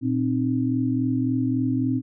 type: tone cluster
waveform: sine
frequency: 117.9 / 261.2 / 304.8 Hz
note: A#2 / C4 / D#4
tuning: +20 / -3 / -36 cents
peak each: -26 / -22 / -28 dBFS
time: 0.01-2.02 s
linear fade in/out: 50 ms
effects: none